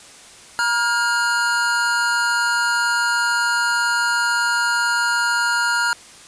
square tone cluster, 951 / 1413 / 1620 Hz, A#5 / F6 / G#6, +34 / +20 / -43 cents, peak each -24 / -19 / -28 dBFS, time 0.59-5.93 s, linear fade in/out 0 ms, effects white hiss -43 dBFS RMS until 6.27 s + resampled to 22050 Hz

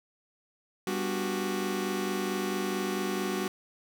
sawtooth chord, G major seventh, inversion none, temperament just, 196 / 245 / 294 / 367.5 Hz, G3 / B3 / D4 / F#4, 0 / -14 / +2 / -12 cents, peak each -29 / -34 / -34 / -28 dBFS, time 0.87-3.48 s, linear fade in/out 2 ms, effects none

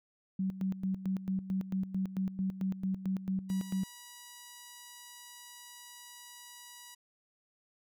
sine tone with tremolo, 190 Hz, F#3, 46 cents sharp, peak -29 dBFS, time 0.39-3.84 s, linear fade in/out 5 ms, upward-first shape square, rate 4.5 Hz, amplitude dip 75%
5% pulse tone, 970 Hz, B5, 31 cents flat, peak -37 dBFS, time 3.49-6.95 s, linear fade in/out 10 ms
effects none

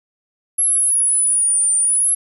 sine exponential two-way sweep, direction down then up, 11180 to 9040 to 11180 Hz, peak -13 dBFS, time 0.58-2.15 s, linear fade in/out 10 ms, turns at 1.76 s, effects none

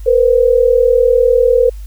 sine tone pair together, 470 / 510 Hz, A#4 / C5, +14 / -44 cents, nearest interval minor second, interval 142 cents, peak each -10 dBFS, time 0.06-1.7 s, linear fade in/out 10 ms, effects added 50 Hz sine -25 dBFS peak until 1.86 s + white hiss -48 dBFS RMS until 1.86 s

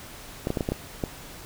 clicks, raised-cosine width 2 ms, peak -12 dBFS, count 7, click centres 0.471 / 0.504 / 0.572 / 0.608 / 0.689 / 0.72 / 1.038 s, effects pink hiss -43 dBFS RMS until 1.45 s

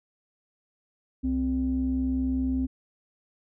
sine tone pair together, 65 / 260 Hz, C2 / C4, -11 / -11 cents, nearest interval 2 octaves, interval 2400 cents, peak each -29 / -24 dBFS, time 1.23-2.67 s, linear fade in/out 20 ms, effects tanh soft clip ceiling -17 dBFS

